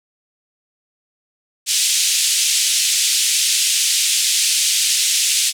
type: band-pass noise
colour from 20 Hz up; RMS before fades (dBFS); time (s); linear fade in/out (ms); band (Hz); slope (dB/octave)
white; -17; 1.66-5.53; 50; 2600 to 9100; 24
effects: none